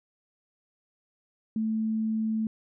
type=tone; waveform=sine; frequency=220 Hz; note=A3; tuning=in tune; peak=-25 dBFS; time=1.56-2.47 s; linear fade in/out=2 ms; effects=none